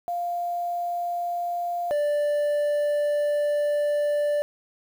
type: tone pair in turn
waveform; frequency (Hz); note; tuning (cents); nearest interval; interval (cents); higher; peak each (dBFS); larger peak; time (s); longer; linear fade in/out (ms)
sine / triangle; 698.5 / 587.4; F5 / D5; 0 / 0; minor third; 300; first; -25 / -19; second; 0.08-1.91 / 1.91-4.42; second; 0
effects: 8-bit